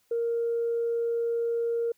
sine tone, 466.2 Hz, A#4, in tune, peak -24 dBFS, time 0.11-1.92 s, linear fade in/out 5 ms, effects tanh soft clip ceiling -20 dBFS + white hiss -69 dBFS RMS until 1.97 s

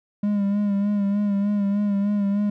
triangle tone with vibrato, 202.8 Hz, G#3, 41 cents flat, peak -17 dBFS, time 0.23-2.5 s, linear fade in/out 5 ms, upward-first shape sine, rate 3.3 Hz, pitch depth 39 cents each way, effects none

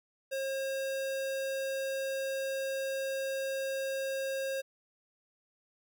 square tone, 538 Hz, C5, 48 cents sharp, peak -33 dBFS, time 0.31-4.62 s, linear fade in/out 20 ms, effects none

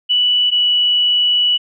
sine tone pair in turn, 2960 / 2948 Hz, F#7 / F#7, 0 / -7 cents, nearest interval unison, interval 7 cents, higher first, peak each -11 dBFS, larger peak neither, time 0.09-0.51 / 0.51-1.58 s, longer second, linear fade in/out 20 ms, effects none

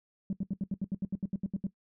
sine tone bursts, 192.5 Hz, G3, 31 cents flat, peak -27 dBFS, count 14, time 0.3-1.668 s, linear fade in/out 2 ms, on 29 ms, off 74 ms, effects noise-tail reverb RT60 0.1 s tail -18 dB re dry + tanh soft clip ceiling -25 dBFS

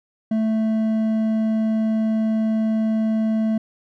triangle tone with hard clipping, 220 Hz, A3, in tune, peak -19 dBFS, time 0.31-3.58 s, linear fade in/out 5 ms, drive 9 dB, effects none

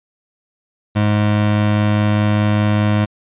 25% pulse tone, 104.9 Hz, G#2, 18 cents sharp, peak -9 dBFS, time 0.95-3.06 s, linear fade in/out 20 ms, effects resampled to 8000 Hz

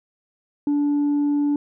sine tone with tanh clipping, 290 Hz, D4, 22 cents flat, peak -18 dBFS, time 0.67-1.56 s, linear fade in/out 2 ms, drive 1 dB, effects none

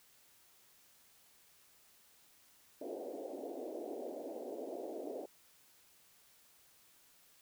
pink band-pass noise, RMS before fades -44 dBFS, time 2.81-5.26 s, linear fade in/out 5 ms, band 280 to 690 Hz, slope 48 dB/octave, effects white hiss -66 dBFS RMS until 7.41 s

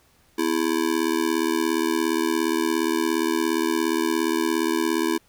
square tone with amplitude modulation, 330.4 Hz, E4, 4 cents sharp, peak -17 dBFS, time 0.38-5.18 s, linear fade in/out 10 ms, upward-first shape sine, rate 77.2 Hz, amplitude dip 100%, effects pink hiss -60 dBFS RMS until 5.28 s

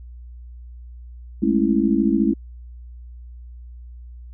sine chord, A major seventh, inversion third, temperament just, 206.2 / 220 / 275 / 330 Hz, G#3 / A3 / C#4 / E4, -12 / 0 / -14 / +2 cents, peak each -21 dBFS, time 1.42-2.34 s, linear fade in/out 10 ms, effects added 60 Hz sine -36 dBFS peak until 4.33 s

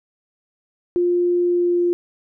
sine tone with pitch glide, 352 to 350 Hz, F4 to F4, +14 to +4 cents, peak -15 dBFS, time 0.96-1.93 s, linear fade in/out 0 ms, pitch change -10 cents, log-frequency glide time 1.42-1.79 s, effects none

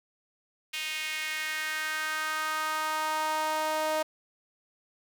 sawtooth tone with high-pass filter sweep, 311.1 Hz, D#4, in tune, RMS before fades -31 dBFS, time 0.73-4.03 s, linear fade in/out 10 ms, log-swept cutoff 2600 to 680 Hz, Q 2.8, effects none

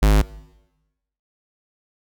square tone, 51.91 Hz, G#1, in tune, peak -12 dBFS, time 0.02-0.22 s, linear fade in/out 10 ms, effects noise-tail reverb RT60 1.0 s tail -20 dB re dry

